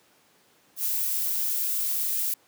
violet noise with ADSR envelope, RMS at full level -25 dBFS, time 0.76-2.34 s, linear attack 97 ms, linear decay 9 ms, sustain -2 dB, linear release 4 ms, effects pink hiss -61 dBFS RMS until 2.47 s + high-pass 200 Hz 12 dB/octave

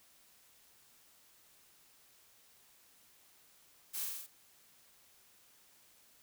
blue noise with echo, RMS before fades -40 dBFS, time 3.93-4.06 s, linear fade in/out 20 ms, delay 42 ms, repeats 5, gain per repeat -2 dB, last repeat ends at 4.27 s, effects white hiss -65 dBFS RMS until 6.22 s

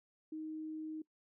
sine tone, 312.9 Hz, D#4, 10 cents sharp, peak -40 dBFS, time 0.32-1.02 s, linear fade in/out 5 ms, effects noise-tail reverb RT60 0.1 s tail -22 dB re dry

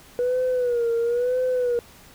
sine tone with vibrato, 485.9 Hz, B4, 28 cents flat, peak -18 dBFS, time 0.19-1.79 s, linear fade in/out 0 ms, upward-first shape sine, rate 1 Hz, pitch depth 82 cents each way, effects tanh soft clip ceiling -17 dBFS + pink hiss -49 dBFS RMS until 2.14 s

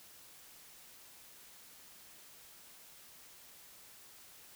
silence, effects white hiss -57 dBFS RMS until 4.55 s

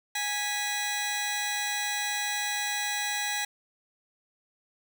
15% pulse tone pair together, 828 / 1963 Hz, G#5 / B6, -5 / -11 cents, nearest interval octave + minor third, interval 1494 cents, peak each -25 dBFS, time 0.15-3.45 s, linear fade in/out 5 ms, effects none

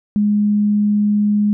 sine tone, 207.7 Hz, G#3, in tune, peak -12 dBFS, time 0.16-1.53 s, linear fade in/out 0 ms, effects none

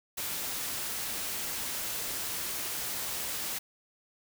white noise, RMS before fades -35 dBFS, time 0.17-3.59 s, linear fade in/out 10 ms, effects none

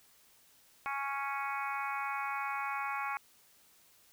harmonic tone, 277.2 Hz, C#4, in tune, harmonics 3 / 4 / 5 / 6 / 7 / 8 / 9, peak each -39 / -38 / -41 / -46 / -49 / -42 / -46 dBFS, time 0.86-3.17 s, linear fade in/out 0 ms, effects white hiss -64 dBFS RMS until 4.12 s

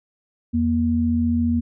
sine tone pair together, 83.83 / 237.1 Hz, E2 / A#3, +30 / +30 cents, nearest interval octave + tritone, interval 1800 cents, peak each -23 / -18 dBFS, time 0.53-1.61 s, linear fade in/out 20 ms, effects none

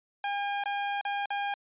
sawtooth tone with dropouts, 808 Hz, G#5, 48 cents flat, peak -25 dBFS, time 0.24-1.54 s, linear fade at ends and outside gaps 2 ms, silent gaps 0.638-0.657 / 1.012-1.051 / 1.258-1.304 s, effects resampled to 8000 Hz

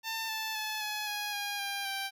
10% pulse tone with pitch steps, 896 / 879.1 / 862.5 / 846.2 / 830.2 / 814.5 / 799.2 / 784.1 Hz, A5 / A5 / A5 / G#5 / G#5 / G#5 / G5 / G5, +31 / -2 / -35 / +32 / -1 / -34 / +33 / 0 cents, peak -25 dBFS, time 0.03-2.11 s, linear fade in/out 50 ms, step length 260 ms, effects none

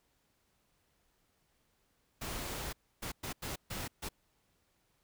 pink noise bursts at uneven times, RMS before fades -40 dBFS, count 6, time 2.21-2.73 / 3.02-3.12 / 3.23-3.33 / 3.42-3.56 / 3.7-3.88 / 4.02-4.09 s, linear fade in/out 10 ms, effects pink hiss -75 dBFS RMS until 5.03 s

